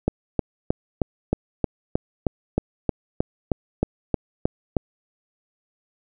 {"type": "click train", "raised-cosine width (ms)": 2, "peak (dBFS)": -6, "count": 16, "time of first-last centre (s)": [0.08, 4.768], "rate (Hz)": 3.2, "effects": []}